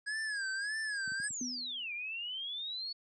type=tone with vibrato; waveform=square; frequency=1653 Hz; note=G#6; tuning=9 cents flat; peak=-35 dBFS; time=0.06-1.29 s; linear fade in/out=20 ms; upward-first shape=sine; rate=1.7 Hz; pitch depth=120 cents each way
type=clicks; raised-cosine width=5 ms; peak=-35 dBFS; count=4; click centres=1.077 / 1.119 / 1.2 / 1.307 s
type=exponential two-way sweep; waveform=sine; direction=down then up; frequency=8870 to 2349 to 4454 Hz; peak=-37 dBFS; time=1.23-2.93 s; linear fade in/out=10 ms; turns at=1.93 s
type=tone with exponential decay; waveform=sine; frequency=248.4 Hz; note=B3; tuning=10 cents sharp; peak=-34 dBFS; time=1.41-1.87 s; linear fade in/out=2 ms; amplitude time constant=100 ms
effects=high-pass 150 Hz 12 dB/octave + resampled to 22050 Hz